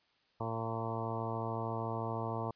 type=harmonic tone with a mistuned harmonic; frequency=113.5 Hz; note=A#2; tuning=46 cents flat; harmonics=1 / 2 / 3 / 4 / 5 / 6 / 7 / 8 / 9 / 10; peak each=-39 / -44 / -45 / -43 / -46 / -43 / -47 / -43 / -45 / -47 dBFS; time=0.4-2.51 s; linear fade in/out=5 ms; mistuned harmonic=7; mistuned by=-19 cents; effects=white hiss -72 dBFS RMS until 2.55 s + resampled to 11025 Hz